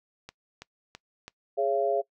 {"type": "click train", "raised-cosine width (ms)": 0.2, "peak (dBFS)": -24, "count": 4, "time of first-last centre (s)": [0.29, 1.28], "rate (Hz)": 3.03}
{"type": "chord", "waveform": "sine", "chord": "Db major", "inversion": "second", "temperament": "equal with one note detuned", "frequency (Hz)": [415.3, 554.4, 681.3], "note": ["Ab4", "Db5", "F5"], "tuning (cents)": [0, 0, -43], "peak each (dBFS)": [-28, -28, -27], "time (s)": [1.57, 2.02], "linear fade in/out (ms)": 20}
{"effects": ["noise-tail reverb RT60 0.1 s tail -22 dB re dry"]}